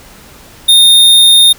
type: tone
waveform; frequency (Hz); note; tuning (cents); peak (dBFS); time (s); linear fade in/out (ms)
square; 3661; A#7; -32; -3; 0.68-1.53; 10
effects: pink hiss -37 dBFS RMS until 1.58 s